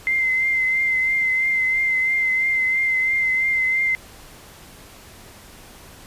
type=tone with vibrato; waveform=sine; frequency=2076 Hz; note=C7; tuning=14 cents flat; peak=-17 dBFS; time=0.07-3.95 s; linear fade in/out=0 ms; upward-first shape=triangle; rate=3 Hz; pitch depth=30 cents each way; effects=pink hiss -44 dBFS RMS until 6.06 s + resampled to 32000 Hz